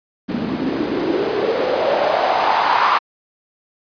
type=noise with band-pass filter sweep; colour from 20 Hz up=white; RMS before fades=-18 dBFS; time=0.28-2.99 s; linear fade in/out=20 ms; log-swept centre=220 to 1100 Hz; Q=4.1; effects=resampled to 11025 Hz